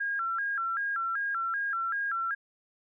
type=tone with vibrato; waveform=sine; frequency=1484 Hz; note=F#6; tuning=5 cents sharp; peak=-28 dBFS; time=0-2.35 s; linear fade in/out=10 ms; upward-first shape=square; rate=2.6 Hz; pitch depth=160 cents each way; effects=none